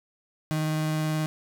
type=tone with vibrato; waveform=35% pulse; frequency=155.56 Hz; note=D#3; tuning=in tune; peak=-23 dBFS; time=0.51-1.26 s; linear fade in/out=0 ms; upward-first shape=triangle; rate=19 Hz; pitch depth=13 cents each way; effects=none